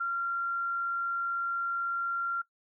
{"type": "tone", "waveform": "sine", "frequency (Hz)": 1379, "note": "F6", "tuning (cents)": -22, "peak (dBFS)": -28, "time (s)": [0, 2.42], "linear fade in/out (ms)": 10, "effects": ["noise-tail reverb RT60 0.1 s tail -20 dB re dry"]}